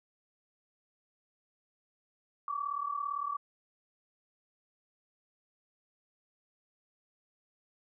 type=tone pair together; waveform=sine; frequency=1126 / 1163.7 Hz; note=C#6 / D6; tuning=+27 / -16 cents; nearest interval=minor second; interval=57 cents; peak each=-36 / -35 dBFS; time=2.48-3.37 s; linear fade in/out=2 ms; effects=none